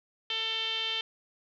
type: tone with low-pass filter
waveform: 5% pulse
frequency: 446 Hz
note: A4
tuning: 23 cents sharp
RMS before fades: -32 dBFS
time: 0.3-1.01 s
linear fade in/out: 2 ms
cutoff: 3300 Hz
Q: 8.2
effects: none